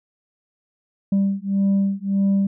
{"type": "beating tone pair", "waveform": "sine", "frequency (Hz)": [196, 197.7], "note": ["G3", "G3"], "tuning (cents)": [0, 15], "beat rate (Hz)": 1.7, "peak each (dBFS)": -18, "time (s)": [1.12, 2.47], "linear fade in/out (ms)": 5, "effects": ["tanh soft clip ceiling -14 dBFS"]}